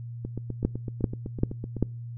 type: two click trains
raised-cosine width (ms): 3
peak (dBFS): -20 / -9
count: 13 / 4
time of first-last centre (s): 0.25-1.767 / 0.65-1.826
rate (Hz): 7.91 / 2.55
effects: noise-tail reverb RT60 0.4 s tail -26 dB re dry + added 118 Hz sine -35 dBFS peak until 2.17 s